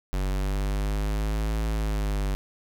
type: linear two-way sweep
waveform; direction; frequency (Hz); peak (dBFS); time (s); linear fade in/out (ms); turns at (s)
square; up then down; 47 to 54.3 to 48.61; -25; 0.13-2.35; 0; 1.65
effects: none